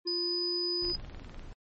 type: tone with pitch glide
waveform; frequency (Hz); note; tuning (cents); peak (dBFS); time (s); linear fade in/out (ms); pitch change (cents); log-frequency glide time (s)
triangle; 349.2 to 351.4; F4 to F4; 0 to +11; -32; 0.05-0.93; 20; +11; 0.24-0.39
type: tone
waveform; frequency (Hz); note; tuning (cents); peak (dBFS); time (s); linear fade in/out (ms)
sine; 4978; D#8; 0; -30; 0.07-0.96; 5
type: noise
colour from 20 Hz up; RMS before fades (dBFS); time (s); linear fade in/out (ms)
brown; -43; 0.82-1.53; 0
type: click train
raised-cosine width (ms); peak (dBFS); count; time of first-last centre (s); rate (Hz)
0.3; -33; 12; 0.85-1.395; 20.2
effects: MP3 32 kbps